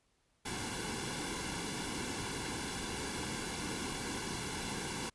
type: noise with comb filter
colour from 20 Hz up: pink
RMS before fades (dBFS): -39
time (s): 0.45-5.1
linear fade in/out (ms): 10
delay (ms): 1.6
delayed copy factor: -0.7
effects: pink hiss -75 dBFS RMS until 5.14 s + resampled to 24000 Hz